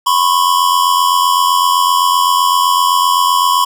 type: tone pair together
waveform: square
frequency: 998 / 1085.8 Hz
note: B5 / C#6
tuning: +18 / -36 cents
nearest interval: minor second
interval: 146 cents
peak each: -13 dBFS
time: 0.06-3.65 s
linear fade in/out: 10 ms
effects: none